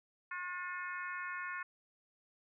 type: harmonic tone with a mistuned harmonic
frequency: 360.2 Hz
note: F#4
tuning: 46 cents flat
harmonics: 3 / 4 / 5 / 6 / 7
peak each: -44 / -43 / -44 / -49 / -52 dBFS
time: 0.31-1.63 s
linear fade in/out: 5 ms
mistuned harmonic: 5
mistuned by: -21 cents
effects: none